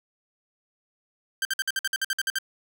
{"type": "tone bursts", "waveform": "sawtooth", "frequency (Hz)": 1568, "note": "G6", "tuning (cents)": 0, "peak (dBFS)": -20, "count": 12, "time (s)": [1.42, 2.386], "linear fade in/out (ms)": 2, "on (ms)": 31, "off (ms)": 54, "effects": []}